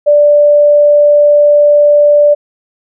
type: tone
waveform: sine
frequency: 587 Hz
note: D5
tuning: 1 cent flat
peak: -3 dBFS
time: 0.06-2.35 s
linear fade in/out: 20 ms
effects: none

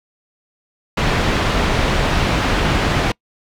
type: low-pass noise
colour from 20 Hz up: pink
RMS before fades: -17 dBFS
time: 0.97-3.12 s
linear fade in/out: 5 ms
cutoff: 3400 Hz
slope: 12 dB/octave
effects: noise-tail reverb RT60 0.1 s tail -26 dB re dry

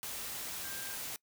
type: tone in noise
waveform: sine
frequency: 1588 Hz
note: G6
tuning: 22 cents sharp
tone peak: -48 dBFS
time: 0.64-0.95 s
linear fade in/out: 0 ms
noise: white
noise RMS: -41 dBFS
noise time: 0.03-1.16 s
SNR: -10 dB
effects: noise-tail reverb RT60 0.1 s tail -23 dB re dry

